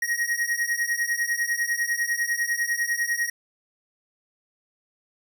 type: beating tone pair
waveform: square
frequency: 1880 / 1890 Hz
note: A#6 / A#6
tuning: +14 / +23 cents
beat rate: 10 Hz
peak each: -27 dBFS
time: 0.02-3.3 s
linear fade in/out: 5 ms
effects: none